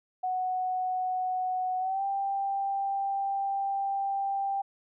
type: tone with pitch glide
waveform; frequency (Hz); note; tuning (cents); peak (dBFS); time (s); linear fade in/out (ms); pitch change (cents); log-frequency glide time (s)
sine; 740 to 788.5; F#5 to G5; 0 to +10; -27; 0.23-4.62; 10; +110; 1.79-2.03
effects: none